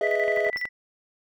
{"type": "chord", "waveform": "triangle", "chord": "E major seventh", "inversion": "first", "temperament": "equal", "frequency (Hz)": [415.3, 493.9, 622.3, 659.3], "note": ["G#4", "B4", "D#5", "E5"], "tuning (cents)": [0, 0, 0, 0], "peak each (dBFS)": [-25, -31, -25, -25], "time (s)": [0.01, 0.5], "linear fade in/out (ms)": 2}
{"type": "tone with tremolo", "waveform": "sine", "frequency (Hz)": 1978, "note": "B6", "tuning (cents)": 2, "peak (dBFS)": -25, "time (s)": [0.03, 0.69], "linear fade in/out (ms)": 10, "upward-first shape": "square", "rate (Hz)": 12, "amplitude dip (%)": 75}
{"type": "click train", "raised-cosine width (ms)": 0.5, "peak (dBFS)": -22, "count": 5, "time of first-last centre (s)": [0.28, 0.654], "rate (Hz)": 10.7}
{"type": "tone with exponential decay", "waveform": "square", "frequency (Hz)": 5390, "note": "E8", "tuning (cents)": 38, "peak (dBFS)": -30, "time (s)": [0.57, 0.69], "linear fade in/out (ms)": 1, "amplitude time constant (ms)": 24}
{"effects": []}